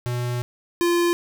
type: tone pair in turn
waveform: square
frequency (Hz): 122.2 / 345.6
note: B2 / F4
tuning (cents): -18 / -18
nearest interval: octave + tritone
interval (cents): 1800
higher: second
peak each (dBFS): -24 / -18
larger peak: second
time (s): 0.06-0.42 / 0.81-1.13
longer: first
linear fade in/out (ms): 0
effects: none